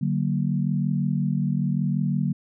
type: chord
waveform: sine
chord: D augmented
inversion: none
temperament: equal with one note detuned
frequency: 146.83 / 187.69 / 233.1 Hz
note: D3 / F#3 / A#3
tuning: 0 / +25 / 0 cents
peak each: -24 / -25 / -28 dBFS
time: 0.01-2.33 s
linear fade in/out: 10 ms
effects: none